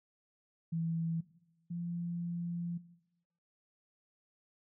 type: tone pair in turn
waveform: sine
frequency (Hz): 164.9 / 172.06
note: E3 / F3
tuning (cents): +1 / -26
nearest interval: minor second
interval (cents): 73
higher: second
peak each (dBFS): -32 / -36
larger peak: first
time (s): 0.72-1.21 / 1.7-2.78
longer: second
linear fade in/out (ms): 10
effects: noise-tail reverb RT60 0.9 s tail -17 dB re dry